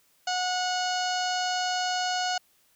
harmonic tone with a mistuned harmonic, 730 Hz, F#5, 24 cents flat, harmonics 1 / 2 / 3 / 4 / 5 / 6 / 7 / 8 / 9 / 10, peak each -28 / -33 / -44 / -35 / -45 / -35 / -38 / -42 / -40 / -46 dBFS, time 0.27-2.38 s, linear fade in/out 5 ms, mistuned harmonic 8, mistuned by +34 cents, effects white hiss -65 dBFS RMS until 2.75 s

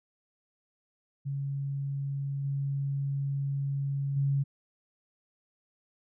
sine tone with level steps, 139.1 Hz, C#3, 6 cents sharp, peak -30 / -28 / -24 dBFS, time 1.25-4.44 s, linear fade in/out 20 ms, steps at 2.44 / 4.16 s, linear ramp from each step 10 ms, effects none

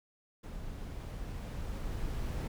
brown noise with level ramp, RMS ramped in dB -43 to -35 dBFS, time 0.43-2.48 s, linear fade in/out 10 ms, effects none

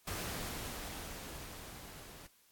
pink noise with level ramp, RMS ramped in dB -39 to -53 dBFS, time 0.07-2.27 s, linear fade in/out 5 ms, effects white hiss -68 dBFS RMS until 2.51 s + AAC 64 kbps

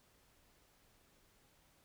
silence, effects pink hiss -70 dBFS RMS until 1.84 s

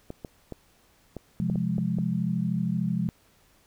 clicks, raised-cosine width 2 ms, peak -22 dBFS, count 8, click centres 0.104 / 0.248 / 0.523 / 1.167 / 1.499 / 1.557 / 1.782 / 1.986 s
sine chord, F minor, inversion second, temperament equal, 130.81 / 174.61 / 207.7 Hz, C3 / F3 / Ab3, 0 / 0 / 0 cents, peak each -31 / -27 / -29 dBFS, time 1.4-3.09 s, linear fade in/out 0 ms
effects pink hiss -62 dBFS RMS until 3.66 s

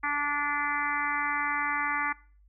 harmonic tone, 290.8 Hz, D4, 17 cents flat, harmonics 1 / 3 / 4 / 5 / 6 / 7 / 8, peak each -41 / -34 / -32 / -35 / -34 / -32 / -40 dBFS, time 0.03-2.13 s, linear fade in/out 10 ms, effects noise-tail reverb RT60 0.4 s tail -20 dB re dry + added 50 Hz sine -56 dBFS peak until 2.48 s

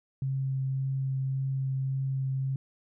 sine tone with vibrato, 133.9 Hz, C3, 40 cents sharp, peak -27 dBFS, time 0.22-2.56 s, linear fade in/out 2 ms, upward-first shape triangle, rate 1.8 Hz, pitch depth 10 cents each way, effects none

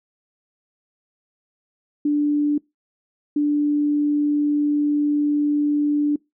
sine tone pair in turn, 293.7 / 293.7 Hz, D4 / D4, 0 / 0 cents, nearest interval unison, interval 0 cents, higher neither, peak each -16 dBFS, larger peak neither, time 2.05-2.58 / 3.36-6.16 s, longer second, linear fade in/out 5 ms, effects noise-tail reverb RT60 0.2 s tail -24 dB re dry

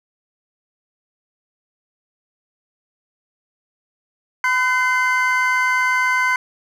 triangle tone cluster, 1010 / 1516 / 2076 Hz, B5 / F#6 / C7, +39 / +42 / -14 cents, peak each -18 dBFS, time 4.44-6.36 s, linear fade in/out 2 ms, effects none

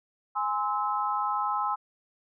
sine chord, Ab augmented, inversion none, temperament just, 830.6 / 1038.3 / 1297.8 Hz, Ab5 / C6 / E6, 0 / -14 / -27 cents, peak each -30 dBFS, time 0.35-1.76 s, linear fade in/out 20 ms, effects none

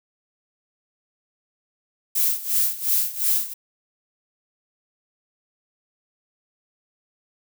violet noise with tremolo, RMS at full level -19 dBFS, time 2.15-3.54 s, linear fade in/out 10 ms, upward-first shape sine, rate 2.8 Hz, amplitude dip 85%, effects none

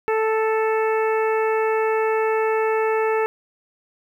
harmonic tone, 440 Hz, A4, in tune, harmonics 1 / 2 / 3 / 4 / 5 / 6, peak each -19 / -25 / -29 / -31 / -33 / -35 dBFS, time 0.08-3.26 s, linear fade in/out 0 ms, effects 9-bit

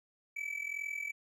triangle tone with amplitude modulation, 2300 Hz, D7, 37 cents flat, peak -31 dBFS, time 0.36-1.12 s, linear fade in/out 10 ms, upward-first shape sine, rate 42.1 Hz, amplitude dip 80%, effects none

